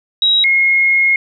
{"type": "tone pair in turn", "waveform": "sine", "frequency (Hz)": [3838, 2154], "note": ["A#7", "C7"], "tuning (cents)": [50, 50], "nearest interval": "minor seventh", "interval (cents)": 1000, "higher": "first", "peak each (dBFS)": -9, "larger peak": "neither", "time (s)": [[0.22, 0.44], [0.44, 1.16]], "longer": "second", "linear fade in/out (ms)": 2, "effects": []}